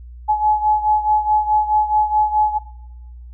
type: beating tone pair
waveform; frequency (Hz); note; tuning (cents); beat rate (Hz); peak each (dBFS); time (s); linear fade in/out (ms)
sine; 849 / 853.7; G#5 / G#5; +38 / +47; 4.7; -15 / -19; 0.28-2.59; 20
effects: noise-tail reverb RT60 1.0 s tail -19 dB re dry + added 60 Hz sine -34 dBFS peak until 3.33 s